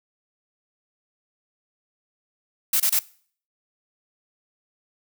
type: noise bursts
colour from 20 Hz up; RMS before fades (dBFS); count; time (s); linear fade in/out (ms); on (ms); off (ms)
blue; -20; 3; 2.73-2.992; 5; 70; 26
effects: noise-tail reverb RT60 0.5 s tail -21 dB re dry